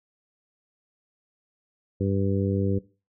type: harmonic tone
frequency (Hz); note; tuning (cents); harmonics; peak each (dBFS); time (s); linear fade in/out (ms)
98; G2; 0; 1 / 2 / 3 / 4 / 5; -25 / -28 / -30 / -31 / -32; 2-2.79; 10
effects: noise-tail reverb RT60 0.3 s tail -18 dB re dry